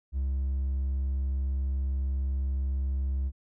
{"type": "tone with hard clipping", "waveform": "sine", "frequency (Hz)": 67.2, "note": "C2", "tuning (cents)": 47, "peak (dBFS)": -27, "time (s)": [0.12, 3.32], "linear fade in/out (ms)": 50, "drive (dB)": 2, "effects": []}